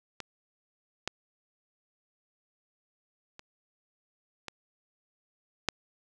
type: clicks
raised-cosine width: 0.2 ms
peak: -20 / -13 / -28 / -20 / -8 dBFS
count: 5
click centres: 0.203 / 1.076 / 3.394 / 4.483 / 5.687 s
effects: none